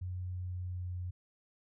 sine tone with pitch glide, 90.9 to 89.86 Hz, F#2 to F2, -30 to +50 cents, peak -36 dBFS, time 0.01-1.11 s, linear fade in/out 10 ms, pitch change -20 cents, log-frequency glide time 0.25-1 s, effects none

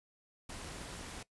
pink noise with amplitude modulation, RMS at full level -43 dBFS, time 0.49-1.23 s, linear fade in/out 5 ms, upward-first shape sine, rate 234 Hz, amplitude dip 60%, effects noise-tail reverb RT60 0.1 s tail -19 dB re dry + resampled to 24000 Hz

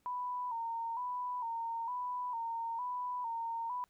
sine tone with vibrato, 954 Hz, A#5, 40 cents sharp, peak -35 dBFS, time 0.06-3.84 s, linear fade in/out 0 ms, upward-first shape square, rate 1.1 Hz, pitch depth 65 cents each way, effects pink hiss -75 dBFS RMS until 3.89 s

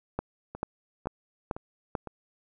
two click trains, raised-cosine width 1 ms, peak -24 / -15 dBFS, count 4 / 5, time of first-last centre 0.55-2.073 / 0.19-1.952 s, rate 1.97 / 2.27 Hz, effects none

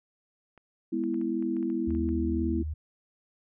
clicks, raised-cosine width 0.5 ms, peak -38 dBFS, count 11, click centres 0.577 / 1.038 / 1.143 / 1.214 / 1.425 / 1.567 / 1.628 / 1.701 / 1.906 / 1.95 / 2.09 s
sine chord, E major, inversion first, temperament equal with one note detuned, 204.8 / 246.9 / 329.6 Hz, G#3 / B3 / E4, -24 / 0 / 0 cents, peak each -34 / -31 / -29 dBFS, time 0.92-2.63 s, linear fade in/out 10 ms
sine tone with vibrato, 76.8 Hz, D#2, 22 cents flat, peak -30 dBFS, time 1.87-2.74 s, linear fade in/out 10 ms, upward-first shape triangle, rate 7.7 Hz, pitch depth 16 cents each way
effects none

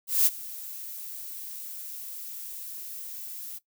violet noise with ADSR envelope, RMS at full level -19 dBFS, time 0.07-3.59 s, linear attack 190 ms, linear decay 35 ms, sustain -20 dB, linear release 18 ms, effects noise-tail reverb RT60 0.1 s tail -17 dB re dry

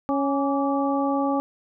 harmonic tone with a mistuned harmonic, 277.2 Hz, C#4, in tune, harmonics 1 / 2 / 3 / 4, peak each -23 / -27 / -27 / -30 dBFS, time 0.09-1.4 s, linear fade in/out 0 ms, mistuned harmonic 4, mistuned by +73 cents, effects none

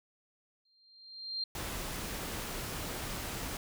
sine tone with exponential growth, 4183 Hz, C8, 1 cent flat, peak -31 dBFS, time 0.65-1.44 s, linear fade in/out 5 ms, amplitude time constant 170 ms
pink noise, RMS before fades -39 dBFS, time 1.55-3.57 s, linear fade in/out 2 ms
effects none

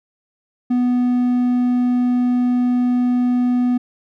triangle tone, 246.9 Hz, B3, in tune, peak -12 dBFS, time 0.7-3.78 s, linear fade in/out 10 ms, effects none

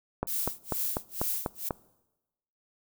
click train, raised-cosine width 1 ms, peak -14 dBFS, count 7, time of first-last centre 0.23-1.708 s, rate 4.06 Hz
violet noise with tremolo, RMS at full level -30 dBFS, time 0.27-1.69 s, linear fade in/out 5 ms, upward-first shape sine, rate 2.2 Hz, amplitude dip 100%
effects noise-tail reverb RT60 1.0 s tail -22 dB re dry

